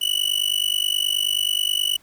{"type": "tone with amplitude modulation", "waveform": "45% pulse", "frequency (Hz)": 2960, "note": "F#7", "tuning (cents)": 0, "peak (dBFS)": -15, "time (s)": [0.01, 1.97], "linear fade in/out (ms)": 10, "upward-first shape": "sine", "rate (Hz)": 49.4, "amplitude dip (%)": 100, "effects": ["pink hiss -56 dBFS RMS until 2.02 s"]}